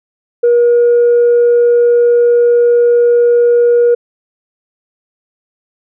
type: tone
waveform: sine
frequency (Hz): 477.7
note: A#4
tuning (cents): +42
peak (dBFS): -4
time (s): 0.43-3.95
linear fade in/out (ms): 10
effects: tanh soft clip ceiling -3 dBFS